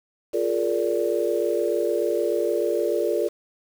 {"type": "chord", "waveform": "sine", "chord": "Bb dominant seventh", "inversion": "second", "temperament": "just", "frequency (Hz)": [349.6, 419.5, 466.2, 582.7], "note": ["F4", "Ab4", "Bb4", "D5"], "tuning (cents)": [2, 17, 0, -14], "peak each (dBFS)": -26, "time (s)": [0.33, 3.29], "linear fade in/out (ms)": 20, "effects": ["7-bit"]}